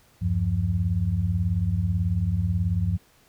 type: tone cluster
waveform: sine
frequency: 77.8 / 96.1 / 173.4 Hz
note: D#2 / G2 / F3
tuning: 0 / -34 / -12 cents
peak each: -28 / -23 / -28 dBFS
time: 0.21-2.98 s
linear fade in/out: 20 ms
effects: pink hiss -59 dBFS RMS until 3.28 s